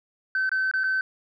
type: tone with dropouts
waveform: sine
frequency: 1534 Hz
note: G6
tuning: 38 cents flat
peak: -20 dBFS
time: 0.35-1.01 s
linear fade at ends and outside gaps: 2 ms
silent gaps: 0.493-0.516 / 0.713-0.737 / 0.836-0.84 s
effects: tanh soft clip ceiling -19 dBFS